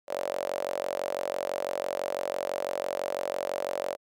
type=tone with high-pass filter; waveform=sawtooth; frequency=46 Hz; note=F#1; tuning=9 cents flat; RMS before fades=-32 dBFS; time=0.07-3.97 s; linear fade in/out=50 ms; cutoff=570 Hz; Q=8.1; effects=none